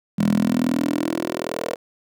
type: tone with high-pass filter sweep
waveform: 10% pulse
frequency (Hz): 41.2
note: E1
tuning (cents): 0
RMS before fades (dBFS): -22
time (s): 0.18-1.76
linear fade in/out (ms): 10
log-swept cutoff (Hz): 190 to 480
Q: 5.2
effects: none